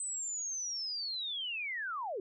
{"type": "linear sweep", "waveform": "sine", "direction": "down", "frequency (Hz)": [8190, 349.1], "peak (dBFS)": -35, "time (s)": [0, 2.2], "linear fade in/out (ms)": 2, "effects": []}